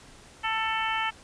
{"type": "harmonic tone with a mistuned harmonic", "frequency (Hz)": 443.4, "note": "A4", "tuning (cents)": 13, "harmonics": [2, 3, 4, 5, 6, 7], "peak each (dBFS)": [-30, -32, -33, -34, -35, -35], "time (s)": [0.43, 1.11], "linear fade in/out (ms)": 20, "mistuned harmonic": 7, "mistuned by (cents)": -23, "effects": ["pink hiss -51 dBFS RMS until 1.23 s", "resampled to 22050 Hz"]}